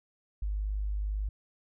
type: tone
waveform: sine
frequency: 51 Hz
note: G#1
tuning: 31 cents flat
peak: -29 dBFS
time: 0.42-1.29 s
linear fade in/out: 5 ms
effects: none